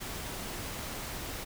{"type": "noise", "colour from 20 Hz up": "pink", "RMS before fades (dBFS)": -39, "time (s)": [0, 1.45], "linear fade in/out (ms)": 20, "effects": []}